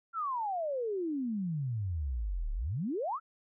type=exponential two-way sweep; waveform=sine; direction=down then up; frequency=1396.9 to 34.65 to 1396.9 Hz; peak=-31 dBFS; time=0.13-3.2 s; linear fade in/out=50 ms; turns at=2.52 s; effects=none

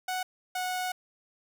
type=tone pair in turn; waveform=sawtooth; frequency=740 / 734.5 Hz; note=F#5 / F#5; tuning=0 / -13 cents; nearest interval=unison; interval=13 cents; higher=first; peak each=-26 dBFS; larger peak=neither; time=0.08-0.23 / 0.55-0.92 s; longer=second; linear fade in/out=5 ms; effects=none

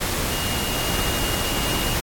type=tone in noise; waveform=sine; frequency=2849 Hz; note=F7; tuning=34 cents sharp; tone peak=-31 dBFS; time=0.3-1.96 s; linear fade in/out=20 ms; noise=pink; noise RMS=-24 dBFS; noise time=0-2.01 s; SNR=-10 dB; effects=AAC 64 kbps

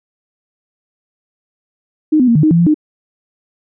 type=tone with pitch steps; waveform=sine; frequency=308.4 / 252.3 / 232.9 / 152.5 / 310.7 / 168.3 / 171.4 / 305.3 Hz; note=D#4 / B3 / A#3 / D#3 / D#4 / E3 / F3 / D#4; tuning=-15 / +37 / -1 / -34 / -2 / +36 / -32 / -33 cents; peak=-7 dBFS; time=2.12-2.744 s; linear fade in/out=10 ms; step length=78 ms; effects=none

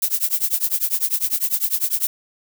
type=noise with tremolo; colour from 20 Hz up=violet; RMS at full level=-17 dBFS; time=0.02-2.07 s; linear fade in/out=2 ms; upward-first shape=triangle; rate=10 Hz; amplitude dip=100%; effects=none

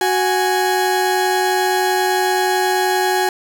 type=tone pair together; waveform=30% pulse; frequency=370 / 830.6 Hz; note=F#4 / G#5; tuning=0 / 0 cents; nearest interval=octave + major second; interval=1400 cents; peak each=-15 dBFS; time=0.01-3.29 s; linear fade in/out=2 ms; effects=none

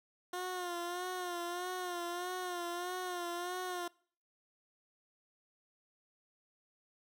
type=tone with vibrato; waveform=15% pulse; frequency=356 Hz; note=F4; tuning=33 cents sharp; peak=-31 dBFS; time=0.33-3.88 s; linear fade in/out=5 ms; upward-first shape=sine; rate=1.6 Hz; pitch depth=54 cents each way; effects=noise-tail reverb RT60 0.5 s tail -24 dB re dry

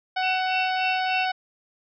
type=harmonic tone; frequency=746 Hz; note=F#5; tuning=14 cents sharp; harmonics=1 / 2 / 3 / 4 / 5 / 6 / 7; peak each=-24 / -30 / -34 / -36 / -38 / -40 / -41 dBFS; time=0.16-1.32 s; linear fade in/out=10 ms
type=tone with tremolo; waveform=sine; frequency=2688 Hz; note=E7; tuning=33 cents sharp; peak=-24 dBFS; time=0.22-1.26 s; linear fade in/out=20 ms; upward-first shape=sine; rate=3.4 Hz; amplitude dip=100%
effects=none

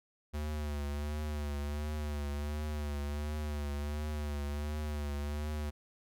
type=tone with vibrato; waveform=square; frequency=73.9 Hz; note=D2; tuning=11 cents sharp; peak=-35 dBFS; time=0.33-5.71 s; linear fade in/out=20 ms; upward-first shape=triangle; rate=1.4 Hz; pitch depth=55 cents each way; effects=none

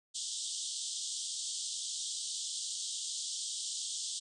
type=band-pass noise; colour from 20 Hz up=white; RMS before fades=-39 dBFS; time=0.14-4.2 s; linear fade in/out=20 ms; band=3100 to 8800 Hz; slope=96 dB/octave; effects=none

